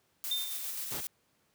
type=noise with tremolo; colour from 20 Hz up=blue; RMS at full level=-37 dBFS; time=0.24-1.07 s; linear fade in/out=0 ms; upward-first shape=square; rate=7.5 Hz; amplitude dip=25%
type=tone with exponential decay; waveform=sine; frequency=3600 Hz; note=A7; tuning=39 cents sharp; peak=-27 dBFS; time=0.31-0.77 s; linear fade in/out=5 ms; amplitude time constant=100 ms
type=noise; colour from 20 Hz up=pink; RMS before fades=-40 dBFS; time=0.91-1.01 s; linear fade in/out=10 ms
effects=pink hiss -72 dBFS RMS until 1.54 s + high-pass 100 Hz 12 dB/octave